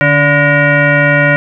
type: tone with frequency modulation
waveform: sine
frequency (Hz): 1012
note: B5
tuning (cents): +42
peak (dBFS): -6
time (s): 0.01-1.36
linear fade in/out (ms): 0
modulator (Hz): 432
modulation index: 2.7
effects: none